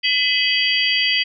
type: tone cluster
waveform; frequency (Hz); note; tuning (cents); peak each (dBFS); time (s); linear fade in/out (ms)
sine; 2011 / 2553 / 2971 / 3248 / 4680; B6 / D#7 / F#7 / G#7 / D8; +31 / +44 / +6 / -39 / -7; -22; 0.03-1.24; 20
effects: none